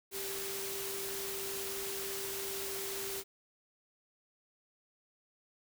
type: tone in noise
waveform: sine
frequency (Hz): 392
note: G4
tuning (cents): 0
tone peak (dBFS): -42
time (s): 0.11-3.24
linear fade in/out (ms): 50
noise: white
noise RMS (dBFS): -40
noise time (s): 0.11-3.24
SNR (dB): -5
effects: none